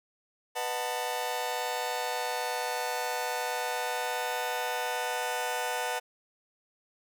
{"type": "chord", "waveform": "sawtooth", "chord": "B dominant seventh", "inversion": "none", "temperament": "just", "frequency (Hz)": [493.9, 617.4, 740.8, 889], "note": ["B4", "D#5", "F#5", "A5"], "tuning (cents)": [0, -14, 2, 18], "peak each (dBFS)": [-32, -36, -31, -31], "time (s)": [0.55, 6], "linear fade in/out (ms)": 20, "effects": []}